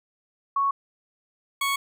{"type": "tone pair in turn", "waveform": ["sine", "20% pulse"], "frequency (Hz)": [1108.7, 1108.7], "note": ["C#6", "C#6"], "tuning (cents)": [0, 0], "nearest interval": "unison", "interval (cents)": 0, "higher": "neither", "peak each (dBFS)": [-20, -18], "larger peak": "second", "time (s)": [[0.56, 0.71], [1.61, 1.76]], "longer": "neither", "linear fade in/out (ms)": 5, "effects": []}